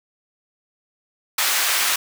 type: high-pass noise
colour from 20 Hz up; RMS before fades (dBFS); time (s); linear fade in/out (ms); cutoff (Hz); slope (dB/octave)
pink; -20; 1.38-1.96; 5; 1300; 12
effects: none